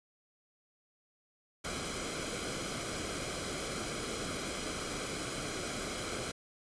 pink noise with comb filter, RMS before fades -38 dBFS, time 1.64-6.32 s, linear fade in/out 10 ms, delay 1.1 ms, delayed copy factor -0.6, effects resampled to 22050 Hz

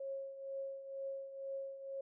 sine tone with tremolo, 544 Hz, C#5, 33 cents flat, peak -38 dBFS, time 0-2.01 s, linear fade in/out 5 ms, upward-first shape triangle, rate 2.1 Hz, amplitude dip 70%, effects none

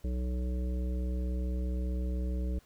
harmonic tone, 62.2 Hz, B1, 13 cents sharp, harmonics 1 / 3 / 5 / 7 / 9, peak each -30 / -40 / -44 / -47 / -49 dBFS, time 0.04-2.59 s, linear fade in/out 5 ms, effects pink hiss -64 dBFS RMS until 2.65 s

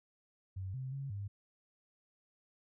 sine tone with pitch steps, 94.7 / 130.8 / 137.5 / 100.4 Hz, F#2 / C3 / C#3 / G2, +41 / 0 / -14 / +42 cents, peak -38 dBFS, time 0.56-1.28 s, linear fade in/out 10 ms, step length 180 ms, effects none

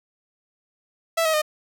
sawtooth tone with pitch steps, 659.3 / 635 / 611.6 Hz, E5 / D#5 / D#5, 0 / +35 / -30 cents, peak -15 dBFS, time 1.17-1.419 s, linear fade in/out 10 ms, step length 83 ms, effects none

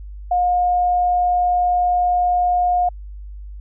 sine tone, 715 Hz, F5, 41 cents sharp, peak -14 dBFS, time 0.31-2.89 s, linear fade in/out 5 ms, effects added 50 Hz sine -31 dBFS peak until 3.6 s

